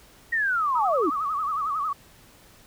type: linear sweep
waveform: sine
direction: down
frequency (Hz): 1900 to 267.6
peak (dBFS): -21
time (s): 0.32-1.1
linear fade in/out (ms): 10
type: tone with vibrato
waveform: sine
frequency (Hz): 1198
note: D6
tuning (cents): +34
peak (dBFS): -24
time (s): 0.75-1.93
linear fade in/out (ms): 5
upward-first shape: sine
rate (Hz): 11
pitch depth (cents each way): 130
effects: pink hiss -53 dBFS RMS until 2.66 s